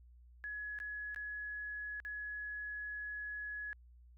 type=tone with dropouts; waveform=sine; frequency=1688 Hz; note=G#6; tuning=28 cents sharp; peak=-40 dBFS; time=0.44-3.73 s; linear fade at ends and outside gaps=0 ms; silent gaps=0.788-0.801 / 1.146-1.161 / 2.001-2.05 s; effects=added 60 Hz sine -57 dBFS peak until 4.17 s